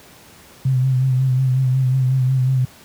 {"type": "tone with vibrato", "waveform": "sine", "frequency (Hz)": 130, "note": "C3", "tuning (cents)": -11, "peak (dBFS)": -13, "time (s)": [0.65, 2.65], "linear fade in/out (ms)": 5, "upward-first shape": "sine", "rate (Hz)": 5.5, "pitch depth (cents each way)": 41, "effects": ["pink hiss -45 dBFS RMS until 2.84 s", "high-pass 80 Hz 12 dB/octave"]}